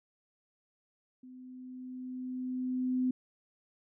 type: tone with level ramp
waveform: sine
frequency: 254.5 Hz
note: C4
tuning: 48 cents flat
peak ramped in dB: -48 to -26 dBFS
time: 1.23-3.11 s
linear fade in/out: 5 ms
effects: none